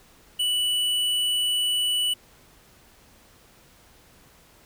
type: tone with hard clipping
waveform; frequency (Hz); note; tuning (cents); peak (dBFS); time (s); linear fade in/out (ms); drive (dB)
sine; 2960; F#7; 0; -23; 0.39-2.14; 10; 10
effects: pink hiss -55 dBFS RMS until 4.65 s